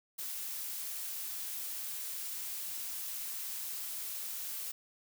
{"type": "noise", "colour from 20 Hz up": "blue", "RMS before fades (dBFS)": -40, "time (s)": [0.18, 4.72], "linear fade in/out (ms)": 10, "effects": []}